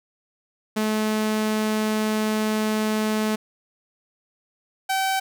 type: tone pair in turn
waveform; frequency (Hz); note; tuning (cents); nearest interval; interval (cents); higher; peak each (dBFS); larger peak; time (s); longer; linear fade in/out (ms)
sawtooth; 215.7 / 768.7; A3 / G5; -34 / -34; octave + minor seventh; 2200; second; -17; neither; 0.76-3.36 / 4.89-5.2; first; 10
effects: none